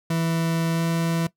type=tone with pitch glide; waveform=40% pulse; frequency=164.9 to 166.05 Hz; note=E3 to E3; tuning=+1 to +13 cents; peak=-20 dBFS; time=0.1-1.27 s; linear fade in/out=5 ms; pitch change=+12 cents; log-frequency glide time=0.72-0.83 s; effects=noise-tail reverb RT60 0.1 s tail -18 dB re dry